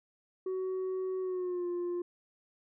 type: tone with pitch glide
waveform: sine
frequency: 374.7 to 351.6 Hz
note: F#4 to F4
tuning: +22 to +12 cents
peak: -29 dBFS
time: 0.46-2.02 s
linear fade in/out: 5 ms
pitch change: -110 cents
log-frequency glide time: 1.2-1.67 s
effects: tanh soft clip ceiling -31 dBFS